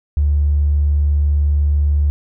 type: tone with tanh clipping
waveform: triangle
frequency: 73 Hz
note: D2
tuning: 10 cents flat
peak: -11 dBFS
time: 0.17-2.1 s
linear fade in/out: 0 ms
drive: 2 dB
effects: none